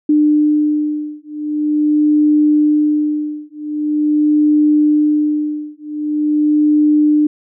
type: beating tone pair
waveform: sine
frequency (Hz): 300 / 300.44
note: D4 / D4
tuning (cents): +37 / +39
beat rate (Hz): 0.44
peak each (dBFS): -14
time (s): 0.09-7.27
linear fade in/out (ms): 5
effects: none